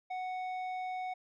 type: tone with low-pass filter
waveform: square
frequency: 740 Hz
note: F#5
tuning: in tune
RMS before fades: -38 dBFS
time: 0.1-1.14 s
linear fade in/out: 10 ms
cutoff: 2100 Hz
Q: 0.93
effects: none